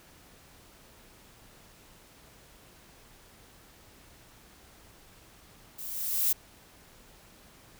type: noise with level ramp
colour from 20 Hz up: violet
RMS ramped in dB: -41 to -24 dBFS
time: 5.78-6.33 s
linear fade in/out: 10 ms
effects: pink hiss -56 dBFS RMS until 7.79 s